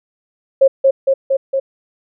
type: tone with echo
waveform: sine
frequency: 540 Hz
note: C#5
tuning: 45 cents flat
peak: -5 dBFS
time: 0.61-0.68 s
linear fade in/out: 10 ms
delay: 230 ms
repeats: 4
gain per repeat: -2 dB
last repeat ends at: 1.6 s
effects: none